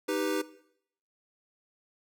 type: chord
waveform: square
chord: Eb augmented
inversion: none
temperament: equal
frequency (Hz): 311.1 / 392 / 493.9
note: Eb4 / G4 / B4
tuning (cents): 0 / 0 / 0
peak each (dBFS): -33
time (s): 0.08-0.42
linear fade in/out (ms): 10
effects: noise-tail reverb RT60 0.7 s tail -17 dB re dry